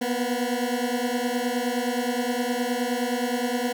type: beating tone pair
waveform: 20% pulse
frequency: 239.8 / 249.4 Hz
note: A#3 / B3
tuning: +49 / +17 cents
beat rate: 9.6 Hz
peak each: -22 / -22 dBFS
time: 0.01-3.73 s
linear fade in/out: 10 ms
effects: none